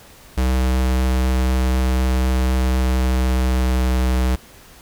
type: tone with pitch glide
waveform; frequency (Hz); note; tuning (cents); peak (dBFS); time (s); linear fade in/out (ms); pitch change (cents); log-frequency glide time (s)
square; 64 to 63.41; C2 to B1; -38 to +46; -16; 0.37-4.36; 10; -16; 2.67-3.94
effects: pink hiss -45 dBFS RMS until 4.81 s